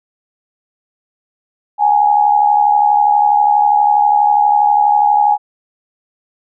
sine tone with amplitude modulation, 830.6 Hz, G#5, in tune, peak -5 dBFS, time 1.78-5.38 s, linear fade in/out 50 ms, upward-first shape sine, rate 72.3 Hz, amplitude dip 65%, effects none

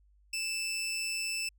20% pulse tone with amplitude modulation, 2644 Hz, E7, 5 cents sharp, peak -26 dBFS, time 0.33-1.49 s, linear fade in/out 5 ms, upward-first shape sine, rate 178 Hz, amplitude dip 35%, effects added 50 Hz sine -61 dBFS peak until 1.58 s

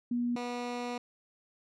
sine / 15% pulse tone pair in turn, 241.2 / 243.3 Hz, B3 / B3, -41 / -26 cents, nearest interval unison, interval 15 cents, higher second, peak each -28 dBFS, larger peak neither, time 0.11-0.36 / 0.36-0.98 s, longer second, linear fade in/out 5 ms, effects low-pass 6000 Hz 12 dB/octave

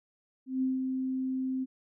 sine tone with ADSR envelope, 260.7 Hz, C4, 6 cents flat, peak -25 dBFS, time 0.46-1.66 s, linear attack 160 ms, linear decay 170 ms, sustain -4 dB, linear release 32 ms, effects none

